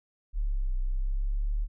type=exponential two-way sweep; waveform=sine; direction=down then up; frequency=37.7 to 31.16 to 37.7 Hz; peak=-25 dBFS; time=0.33-1.68 s; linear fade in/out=50 ms; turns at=0.75 s; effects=none